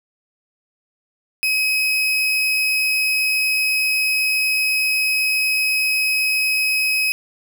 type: tone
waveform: 35% pulse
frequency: 2541 Hz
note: D#7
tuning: 36 cents sharp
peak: -15 dBFS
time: 1.43-7.12 s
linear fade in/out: 0 ms
effects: none